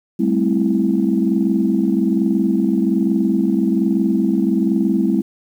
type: chord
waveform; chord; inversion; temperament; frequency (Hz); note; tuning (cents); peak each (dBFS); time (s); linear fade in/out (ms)
sine; A minor seventh; third; equal with one note detuned; 196 / 217.2 / 261.6 / 329.6; G3 / A3 / C4 / E4; 0 / -22 / 0 / 0; -18 / -19 / -20 / -19; 0.19-5.22; 10
effects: tanh soft clip ceiling -4 dBFS + 8-bit